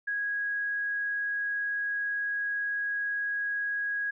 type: tone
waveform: sine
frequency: 1653 Hz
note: G#6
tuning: 9 cents flat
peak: -28 dBFS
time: 0.07-4.11 s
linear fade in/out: 10 ms
effects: none